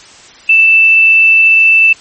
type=tone; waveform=sine; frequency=2652 Hz; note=E7; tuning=10 cents sharp; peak=-3 dBFS; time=0.49-1.93 s; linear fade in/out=5 ms; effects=white hiss -37 dBFS RMS until 2 s + MP3 32 kbps